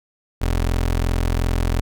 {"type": "tone", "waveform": "25% pulse", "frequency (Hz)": 42.76, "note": "F1", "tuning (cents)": -36, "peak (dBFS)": -14, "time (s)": [0.41, 1.81], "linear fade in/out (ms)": 10, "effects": []}